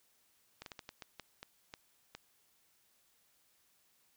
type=slowing click train; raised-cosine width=0.2 ms; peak=-28 dBFS; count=10; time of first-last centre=0.62-2.15 s; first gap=42 ms; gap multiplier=1.33; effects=white hiss -72 dBFS RMS until 4.16 s